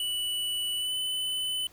square tone with pitch glide, 2960 to 3013 Hz, F#7 to F#7, 0 to +31 cents, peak -29 dBFS, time 0-1.67 s, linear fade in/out 2 ms, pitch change +31 cents, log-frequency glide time 0.76-0.94 s, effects pink hiss -57 dBFS RMS until 1.72 s

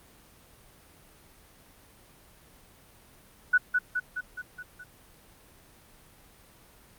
sine tone with echo, 1480 Hz, F#6, in tune, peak -17 dBFS, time 3.53-3.58 s, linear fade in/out 10 ms, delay 210 ms, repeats 6, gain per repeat -4 dB, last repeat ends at 4.84 s, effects pink hiss -56 dBFS RMS until 6.98 s + Opus 32 kbps

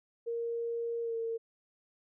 sine tone with pitch glide, 466.2 to 456.3 Hz, A#4 to A#4, 0 to -37 cents, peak -32 dBFS, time 0.26-1.38 s, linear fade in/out 20 ms, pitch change -37 cents, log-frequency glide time 1.02-1.15 s, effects none

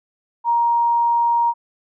sine tone, 940 Hz, A#5, 14 cents sharp, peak -14 dBFS, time 0.44-1.54 s, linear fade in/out 50 ms, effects none

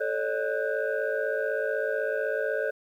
sine tone cluster, 439.4 / 547 / 603 / 1483 / 1591 Hz, A4 / C#5 / D5 / F#6 / G6, -2 / -23 / +46 / +4 / +25 cents, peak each -30 / -30 / -31 / -34 / -35 dBFS, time 0-2.71 s, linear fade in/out 10 ms, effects tanh soft clip ceiling -17 dBFS + 10-bit

